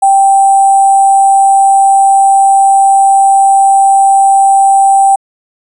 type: tone with sample-and-hold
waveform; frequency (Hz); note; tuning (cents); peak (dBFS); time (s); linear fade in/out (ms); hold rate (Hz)
sine; 784; G5; 0; -3; 0.02-5.16; 10; 8820
effects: resampled to 32000 Hz